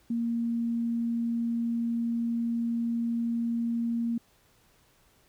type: tone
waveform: sine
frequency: 233.1 Hz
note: A#3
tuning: in tune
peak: -26 dBFS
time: 0.1-4.18 s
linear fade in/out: 5 ms
effects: pink hiss -64 dBFS RMS until 5.28 s